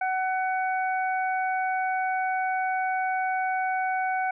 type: harmonic tone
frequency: 750 Hz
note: F#5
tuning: 23 cents sharp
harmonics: 1 / 2 / 3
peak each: -25 / -31 / -35 dBFS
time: 0.01-4.31 s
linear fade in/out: 5 ms
effects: none